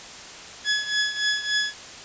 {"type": "tone with tremolo", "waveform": "20% pulse", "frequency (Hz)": 1693, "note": "G#6", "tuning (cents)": 33, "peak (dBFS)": -14, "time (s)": [0.64, 1.74], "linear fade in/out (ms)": 50, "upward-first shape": "triangle", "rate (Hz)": 3.5, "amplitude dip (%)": 80, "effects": ["white hiss -40 dBFS RMS until 2.04 s", "resampled to 16000 Hz"]}